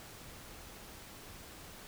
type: silence
effects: pink hiss -51 dBFS RMS until 1.87 s